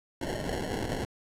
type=noise with sample-and-hold; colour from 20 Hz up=white; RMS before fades=-33 dBFS; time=0.21-1.05 s; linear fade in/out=2 ms; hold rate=1225 Hz; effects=low-pass 11000 Hz 12 dB/octave